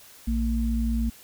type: tone pair together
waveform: sine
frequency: 57.1 / 228.4 Hz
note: A#1 / A#3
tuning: -35 / -35 cents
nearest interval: 2 octaves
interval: 2400 cents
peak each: -24 / -26 dBFS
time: 0.27-1.1 s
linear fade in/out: 10 ms
effects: white hiss -50 dBFS RMS until 1.23 s